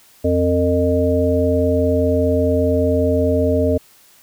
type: harmonic tone with a mistuned harmonic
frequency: 87.5 Hz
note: F2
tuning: 4 cents sharp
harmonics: 1 / 3 / 5 / 7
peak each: -19 / -19 / -19 / -19 dBFS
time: 0.24-3.78 s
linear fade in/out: 10 ms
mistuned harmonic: 5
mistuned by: +57 cents
effects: white hiss -50 dBFS RMS until 4.22 s